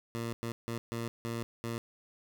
15% pulse tone bursts at uneven times, 116.1 Hz, A#2, 7 cents flat, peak -28 dBFS, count 6, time 0.15-0.33 / 0.43-0.52 / 0.68-0.78 / 0.92-1.08 / 1.25-1.43 / 1.64-1.78 s, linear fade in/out 0 ms, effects none

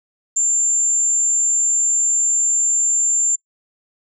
sine tone, 7270 Hz, A#8, 44 cents flat, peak -14 dBFS, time 0.36-3.36 s, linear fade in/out 10 ms, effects noise-tail reverb RT60 0.1 s tail -26 dB re dry

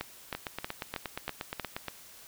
two click trains, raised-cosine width 0.3 ms, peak -17 / -18 dBFS, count 6 / 14, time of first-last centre 0.01-1.597 / 0.35-1.883 s, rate 3.15 / 8.48 Hz, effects white hiss -52 dBFS RMS until 2.27 s

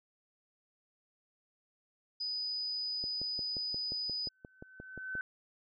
sine tone, 4978 Hz, D#8, in tune, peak -34 dBFS, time 2.2-4.29 s, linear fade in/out 10 ms
click train, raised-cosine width 2 ms, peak -32 dBFS, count 13, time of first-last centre 3.04-5.153 s, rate 5.68 Hz
sine tone with exponential growth, 1523 Hz, F#6, 50 cents sharp, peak -33 dBFS, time 4.29-5.21 s, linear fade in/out 1 ms, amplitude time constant 200 ms
effects none

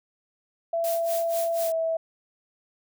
sine tone with pitch glide, 669 to 652.6 Hz, E5 to E5, +25 to -18 cents, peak -23 dBFS, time 0.73-1.97 s, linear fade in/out 5 ms, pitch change -43 cents, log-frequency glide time 1.61-1.72 s
blue noise with tremolo, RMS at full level -33 dBFS, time 0.84-1.72 s, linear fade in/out 0 ms, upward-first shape sine, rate 4.1 Hz, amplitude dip 90%
effects none

